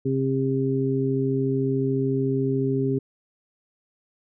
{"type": "harmonic tone", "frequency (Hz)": 133.8, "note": "C3", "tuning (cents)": 39, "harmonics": [1, 2, 3], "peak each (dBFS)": [-25, -25, -25], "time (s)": [0.05, 2.99], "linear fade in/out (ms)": 10, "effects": []}